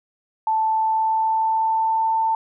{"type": "tone with pitch glide", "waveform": "sine", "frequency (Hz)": [880, 892.8], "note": ["A5", "A5"], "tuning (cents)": [0, 25], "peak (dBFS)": -17, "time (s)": [0.47, 2.35], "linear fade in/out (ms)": 2, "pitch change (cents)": 25, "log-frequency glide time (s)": [0.68, 2.13], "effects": []}